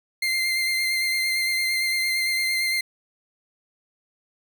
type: tone with vibrato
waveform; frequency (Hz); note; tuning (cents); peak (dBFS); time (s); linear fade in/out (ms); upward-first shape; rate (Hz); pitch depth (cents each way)
30% pulse; 2093; C7; 0; -19; 0.22-2.81; 5; sine; 8.8; 19
effects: none